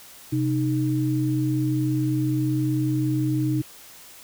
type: tone pair together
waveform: sine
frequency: 129.8 / 308.7 Hz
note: C3 / D#4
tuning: -13 / -14 cents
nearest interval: octave + minor third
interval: 1499 cents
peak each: -23 dBFS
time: 0.32-3.62 s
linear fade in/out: 10 ms
effects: white hiss -46 dBFS RMS until 4.23 s